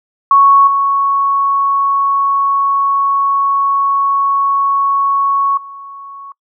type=tone with level steps; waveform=sine; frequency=1108.7 Hz; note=C#6; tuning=in tune; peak=-4 / -10 / -28 dBFS; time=0.31-6.32 s; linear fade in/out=2 ms; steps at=0.67 / 5.57 s; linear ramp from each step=5 ms; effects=noise-tail reverb RT60 0.1 s tail -25 dB re dry